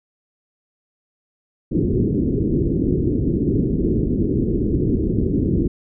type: low-pass noise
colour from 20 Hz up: white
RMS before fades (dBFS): -19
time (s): 1.71-5.68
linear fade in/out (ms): 10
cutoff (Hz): 390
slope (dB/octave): 48
effects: none